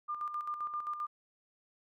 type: tone with tremolo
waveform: sine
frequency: 1200 Hz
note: D6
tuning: 37 cents sharp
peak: -33 dBFS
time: 0.08-1.07 s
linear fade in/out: 20 ms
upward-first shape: square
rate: 7.6 Hz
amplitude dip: 55%
effects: none